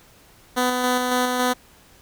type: tone with tremolo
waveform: 10% pulse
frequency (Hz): 250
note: B3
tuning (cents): +21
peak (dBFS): -10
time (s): 0.56-1.54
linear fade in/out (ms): 20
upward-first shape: square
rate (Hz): 3.6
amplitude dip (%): 30
effects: pink hiss -52 dBFS RMS until 2.01 s